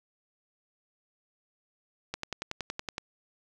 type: click train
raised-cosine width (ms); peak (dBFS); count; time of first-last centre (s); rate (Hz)
0.2; -16; 10; 2.14-2.981; 10.7
effects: none